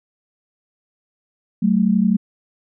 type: tone pair together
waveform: sine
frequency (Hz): 189.62 / 221.5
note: F#3 / A3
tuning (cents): +43 / +12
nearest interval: minor third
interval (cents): 269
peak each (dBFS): -16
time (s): 1.62-2.17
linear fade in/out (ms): 10
effects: none